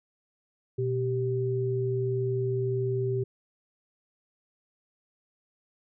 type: tone pair together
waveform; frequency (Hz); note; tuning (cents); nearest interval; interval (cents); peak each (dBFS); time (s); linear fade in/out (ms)
sine; 122.5 / 388.9; B2 / G4; -14 / -14; octave + minor sixth; 2000; -28; 0.78-3.24; 10
effects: none

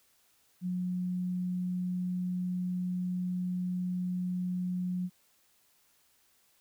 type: tone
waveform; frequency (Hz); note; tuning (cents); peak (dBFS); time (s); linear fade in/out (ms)
sine; 180.8; F#3; -40; -30; 0.61-5.1; 50
effects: white hiss -68 dBFS RMS until 6.6 s

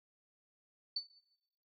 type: tone with exponential decay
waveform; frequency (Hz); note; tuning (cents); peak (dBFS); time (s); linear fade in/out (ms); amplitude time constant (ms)
sine; 4507; C#8; +28; -31; 0.96-1.13; 5; 36
effects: noise-tail reverb RT60 0.8 s tail -17 dB re dry

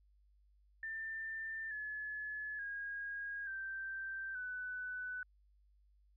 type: tone with pitch steps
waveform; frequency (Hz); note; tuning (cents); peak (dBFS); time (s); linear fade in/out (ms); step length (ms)
sine; 1788 / 1710.2 / 1635.8 / 1564.7 / 1496.6; A6 / A6 / G#6 / G6 / F#6; +27 / -50 / -27 / -4 / +19; -40; 0.83-5.23; 2; 880
effects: added 50 Hz sine -66 dBFS peak until 6.16 s

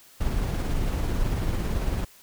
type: noise with tremolo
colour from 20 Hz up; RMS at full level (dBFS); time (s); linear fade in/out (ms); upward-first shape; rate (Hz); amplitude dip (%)
brown; -24; 0.2-2.05; 10; triangle; 18; 35
effects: white hiss -53 dBFS RMS until 2.22 s

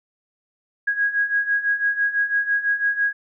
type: beating tone pair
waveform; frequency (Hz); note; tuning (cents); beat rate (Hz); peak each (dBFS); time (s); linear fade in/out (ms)
sine; 1644 / 1650; G#6 / G#6; -18 / -12; 6; -24 / -20; 0.87-3.13; 10
effects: none

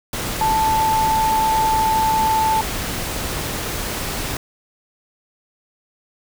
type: tone in noise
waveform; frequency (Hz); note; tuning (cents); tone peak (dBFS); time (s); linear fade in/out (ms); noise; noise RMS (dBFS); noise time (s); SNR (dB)
sine; 880; A5; 0; -15; 0.41-2.61; 2; pink; -25; 0.13-4.37; +7
effects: none

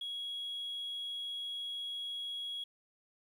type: tone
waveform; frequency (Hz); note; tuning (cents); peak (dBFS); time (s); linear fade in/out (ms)
sine; 3322; G#7; 0; -36; 0.01-2.64; 5
effects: tanh soft clip ceiling -34 dBFS + 11-bit

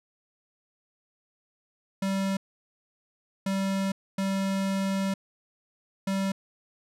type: tone bursts at uneven times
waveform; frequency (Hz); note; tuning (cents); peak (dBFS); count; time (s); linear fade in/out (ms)
square; 194.1; G3; -17; -26; 4; 2.02-2.37 / 3.46-3.92 / 4.18-5.14 / 6.07-6.32; 5
effects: low-pass 11000 Hz 12 dB/octave

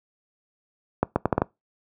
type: accelerating click train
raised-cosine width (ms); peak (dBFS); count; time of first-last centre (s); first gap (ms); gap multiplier
1; -5; 6; 1.03-1.419; 130; 0.74
effects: noise-tail reverb RT60 0.2 s tail -23 dB re dry + high-pass 80 Hz 12 dB/octave

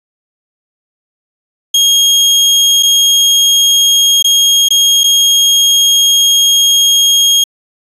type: tone with dropouts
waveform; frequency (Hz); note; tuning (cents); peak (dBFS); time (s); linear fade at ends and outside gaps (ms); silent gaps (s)
30% pulse; 3259; G#7; -33; -3; 1.74-7.44; 5; 2.827-2.831 / 4.226-4.243 / 4.687-4.705 / 5.035-5.04
effects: resampled to 32000 Hz

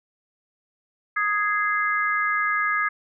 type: chord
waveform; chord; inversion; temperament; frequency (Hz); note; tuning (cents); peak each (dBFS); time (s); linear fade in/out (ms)
sine; Ab major; second; just; 1245.9 / 1661.2 / 2077; Eb6 / Ab6 / C7; +2 / 0 / -13; -24 / -24 / -27; 1.16-2.89; 10
effects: none

